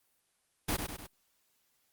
pink noise with echo, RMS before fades -31 dBFS, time 0.68-0.77 s, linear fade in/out 10 ms, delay 100 ms, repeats 3, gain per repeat -5 dB, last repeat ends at 1.07 s, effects white hiss -74 dBFS RMS until 1.92 s + Opus 32 kbps

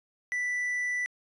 triangle tone, 1975.5 Hz, B6, in tune, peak -26 dBFS, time 0.32-1.06 s, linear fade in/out 0 ms, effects resampled to 24000 Hz

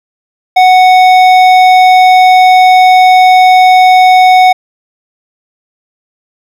sine tone with hard clipping, 740 Hz, F#5, in tune, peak -3 dBFS, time 0.56-4.53 s, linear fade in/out 10 ms, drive 11 dB, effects none

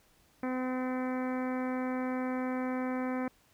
harmonic tone, 255.5 Hz, C4, 41 cents flat, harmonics 1 / 2 / 3 / 4 / 5 / 6 / 7 / 8 / 9, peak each -32 / -38 / -42 / -44 / -46 / -48 / -49 / -50 / -51 dBFS, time 0.43-3.28 s, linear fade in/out 2 ms, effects pink hiss -66 dBFS RMS until 3.53 s

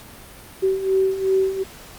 sine beating tone pair, 380.6 / 383.3 Hz, F#4 / G4, +49 / -39 cents, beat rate 2.7 Hz, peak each -23 / -18 dBFS, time 0.62-1.64 s, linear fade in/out 20 ms, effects pink hiss -42 dBFS RMS until 1.98 s + Opus 48 kbps

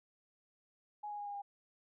sine tone with pitch steps, 835 / 827.8 / 820.7 / 813.6 / 806.6 Hz, G#5 / G#5 / G#5 / G#5 / G5, +9 / -6 / -21 / -36 / +49 cents, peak -40 dBFS, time 1.03-1.42 s, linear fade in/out 10 ms, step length 78 ms, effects none

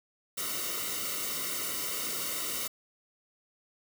white noise with comb filter, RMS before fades -34 dBFS, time 0.37-2.68 s, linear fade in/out 10 ms, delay 1.2 ms, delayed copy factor -0.85, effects none

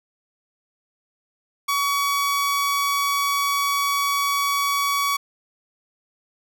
sawtooth tone, 1130 Hz, C#6, 33 cents sharp, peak -16 dBFS, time 1.68-5.17 s, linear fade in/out 10 ms, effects none

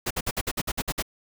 pink noise bursts, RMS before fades -27 dBFS, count 10, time 0.06-1.025 s, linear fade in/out 10 ms, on 47 ms, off 55 ms, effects none

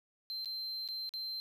triangle tone with dropouts, 4120 Hz, C8, 28 cents flat, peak -36 dBFS, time 0.3-1.4 s, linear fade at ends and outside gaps 0 ms, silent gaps 0.447-0.457 / 0.877-0.887 / 1.092-1.138 s, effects none

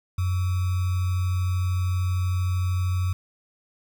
sine tone with sample-and-hold, 91.3 Hz, F#2, 23 cents flat, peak -21 dBFS, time 0.18-3.13 s, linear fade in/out 5 ms, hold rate 1225 Hz, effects none

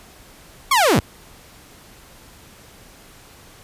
sawtooth linear sweep, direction down, 1151 to 51.6 Hz, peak -9 dBFS, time 0.71-1 s, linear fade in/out 5 ms, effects pink hiss -46 dBFS RMS until 3.63 s + resampled to 32000 Hz

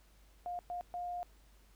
sine tone bursts at uneven times, 708 Hz, F5, 23 cents sharp, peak -37 dBFS, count 3, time 0.46-0.59 / 0.7-0.81 / 0.94-1.23 s, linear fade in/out 0 ms, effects added 50 Hz sine -61 dBFS peak until 1.75 s + pink hiss -68 dBFS RMS until 1.75 s

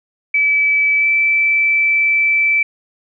sine tone with pitch glide, 2300 to 2321 Hz, D7 to D7, -37 to -21 cents, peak -11 dBFS, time 0.34-2.63 s, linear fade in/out 5 ms, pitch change +16 cents, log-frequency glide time 0.98-1.06 s, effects none

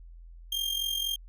40% pulse tone with amplitude modulation, 3200 Hz, G7, 35 cents sharp, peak -25 dBFS, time 0.52-1.16 s, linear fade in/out 5 ms, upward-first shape sine, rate 44.1 Hz, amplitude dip 65%, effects added 42 Hz sine -45 dBFS peak until 1.28 s

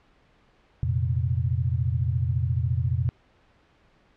sine chord, F suspended fourth, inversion none, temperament equal, 87.31 / 116.54 / 130.81 Hz, F2 / Bb2 / C3, 0 / 0 / 0 cents, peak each -26 / -26 / -27 dBFS, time 0.83-3.09 s, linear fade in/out 0 ms, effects pink hiss -61 dBFS RMS until 4.16 s + low-pass 3000 Hz 12 dB/octave

